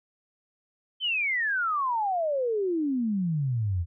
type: exponential sweep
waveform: sine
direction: down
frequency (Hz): 3139 to 81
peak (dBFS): -24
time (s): 1-3.86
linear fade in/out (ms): 50
effects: none